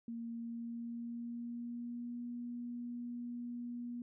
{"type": "tone with pitch glide", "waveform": "sine", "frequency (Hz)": [232, 240.6], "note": ["A#3", "B3"], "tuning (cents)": [-8, -45], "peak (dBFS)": -40, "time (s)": [0.08, 4.02], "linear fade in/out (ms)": 2, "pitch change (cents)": 63, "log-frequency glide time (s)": [0.33, 2.23], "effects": []}